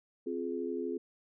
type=chord; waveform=sine; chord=F minor; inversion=second; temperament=equal with one note detuned; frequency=261.6 / 349.2 / 421.6 Hz; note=C4 / F4 / Ab4; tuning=0 / 0 / +26 cents; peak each=-38 / -37 / -37 dBFS; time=0.26-0.98 s; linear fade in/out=10 ms; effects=none